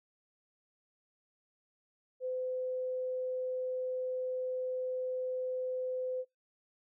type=tone; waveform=sine; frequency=510 Hz; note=C5; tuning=44 cents flat; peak=-33 dBFS; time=2.2-6.25 s; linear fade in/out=50 ms; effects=noise-tail reverb RT60 0.2 s tail -24 dB re dry